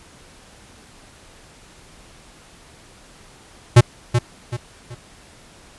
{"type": "tone with echo", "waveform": "square", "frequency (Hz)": 120.5, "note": "B2", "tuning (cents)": -42, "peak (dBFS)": -5, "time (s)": [3.76, 3.81], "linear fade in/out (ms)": 10, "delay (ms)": 380, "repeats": 3, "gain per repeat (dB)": -9, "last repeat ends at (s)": 4.95, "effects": ["pink hiss -47 dBFS RMS until 5.78 s", "resampled to 24000 Hz"]}